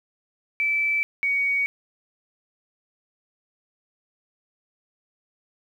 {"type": "tone pair in turn", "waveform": "sine", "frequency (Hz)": [2317, 2245], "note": ["D7", "C#7"], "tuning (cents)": [-24, 21], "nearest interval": "minor second", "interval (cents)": 55, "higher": "first", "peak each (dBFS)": -20, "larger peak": "neither", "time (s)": [[0.6, 1.03], [1.23, 1.66]], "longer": "neither", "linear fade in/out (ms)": 0, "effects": ["9-bit"]}